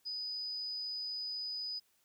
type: tone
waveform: sine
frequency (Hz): 4978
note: D#8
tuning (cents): 0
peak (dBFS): -37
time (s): 0.05-1.8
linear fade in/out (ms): 20
effects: white hiss -73 dBFS RMS until 2.04 s